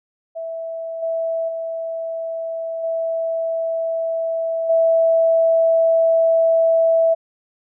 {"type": "tone with level steps", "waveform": "sine", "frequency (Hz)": 657, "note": "E5", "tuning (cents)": -6, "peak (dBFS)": [-25, -19, -23, -19, -12], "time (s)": [0.35, 7.15], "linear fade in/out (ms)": 20, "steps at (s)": [1.02, 1.48, 2.83, 4.69], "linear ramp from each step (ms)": 10, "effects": []}